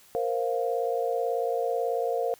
sine chord, Bb suspended second, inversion none, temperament just, 466.2 / 524.4 / 699.2 Hz, Bb4 / C5 / F5, 0 / +4 / +2 cents, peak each -28 / -30 / -30 dBFS, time 0.15-2.34 s, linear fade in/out 0 ms, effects white hiss -56 dBFS RMS until 2.39 s

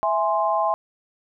sine chord, E augmented, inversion none, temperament equal, 659.3 / 830.6 / 1046.5 Hz, E5 / G#5 / B#5, 0 / 0 / 0 cents, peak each -23 dBFS, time 0.03-0.74 s, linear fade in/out 0 ms, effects none

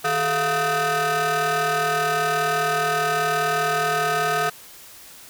25% pulse ring-modulated tone, 275 Hz, C#4, 14 cents flat, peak -13 dBFS, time 0.04-4.5 s, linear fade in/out 10 ms, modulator 982 Hz, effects white hiss -44 dBFS RMS until 5.29 s

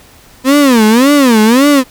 35% pulse tone with vibrato, 250 Hz, B3, 21 cents sharp, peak -3 dBFS, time 0.44-1.84 s, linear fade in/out 50 ms, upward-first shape sine, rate 1.8 Hz, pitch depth 270 cents each way, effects pink hiss -41 dBFS RMS until 1.9 s

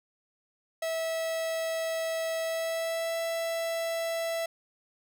45% pulse tone with pitch glide, 651 to 662.4 Hz, E5 to E5, -22 to +8 cents, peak -29 dBFS, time 0.82-4.46 s, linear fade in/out 5 ms, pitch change +30 cents, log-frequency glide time 2.41-3.19 s, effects none

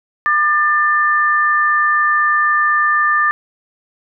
sine tone pair together, 1202 / 1776 Hz, D6 / A6, +40 / +16 cents, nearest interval perfect fifth, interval 676 cents, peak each -14 dBFS, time 0.26-3.31 s, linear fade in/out 0 ms, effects none

